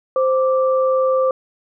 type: tone pair together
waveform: sine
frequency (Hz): 522 / 1171.9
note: C5 / D6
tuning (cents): -4 / -4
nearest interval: octave + major second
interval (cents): 1400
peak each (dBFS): -14 / -22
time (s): 0.16-1.31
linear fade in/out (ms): 2
effects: none